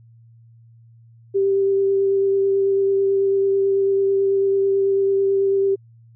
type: tone with vibrato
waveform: sine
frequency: 392 Hz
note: G4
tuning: in tune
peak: -15 dBFS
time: 1.34-5.76 s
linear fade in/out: 20 ms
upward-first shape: sine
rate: 9.1 Hz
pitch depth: 11 cents each way
effects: added 115 Hz sine -46 dBFS peak until 6.15 s